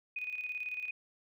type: tone with tremolo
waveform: sine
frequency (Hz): 2489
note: D#7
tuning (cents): 0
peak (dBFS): -34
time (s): 0.16-0.91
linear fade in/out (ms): 5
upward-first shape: square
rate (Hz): 18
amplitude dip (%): 55
effects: none